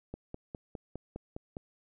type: click train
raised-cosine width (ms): 2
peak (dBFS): -26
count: 8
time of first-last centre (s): 0.14-1.569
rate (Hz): 4.9
effects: none